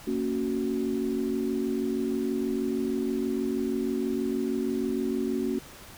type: chord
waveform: sine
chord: F# major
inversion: first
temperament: just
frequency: 231.2 / 277.5 / 370 Hz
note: A#3 / C#4 / F#4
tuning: -14 / +2 / 0 cents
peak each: -30 dBFS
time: 0.07-5.59 s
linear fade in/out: 5 ms
effects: pink hiss -47 dBFS RMS until 5.97 s